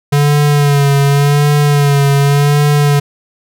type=tone with vibrato; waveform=square; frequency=143.4 Hz; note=D3; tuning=41 cents flat; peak=-8 dBFS; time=0.12-3 s; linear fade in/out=10 ms; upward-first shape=sine; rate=0.88 Hz; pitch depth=39 cents each way; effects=none